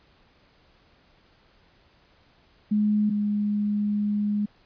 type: tone pair in turn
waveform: sine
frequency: 210 / 207.3 Hz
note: G#3 / G#3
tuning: +19 / -3 cents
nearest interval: unison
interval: 22 cents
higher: first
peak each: -19 / -22 dBFS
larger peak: first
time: 2.71-3.1 / 3.1-4.46 s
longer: second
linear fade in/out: 10 ms
effects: pink hiss -60 dBFS RMS until 4.65 s + resampled to 11025 Hz